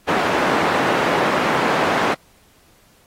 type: band-pass noise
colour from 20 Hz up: white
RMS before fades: -19 dBFS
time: 0.07-2.15 s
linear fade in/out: 20 ms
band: 190 to 1200 Hz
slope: 12 dB/octave
effects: pink hiss -55 dBFS RMS until 3.06 s + AAC 48 kbps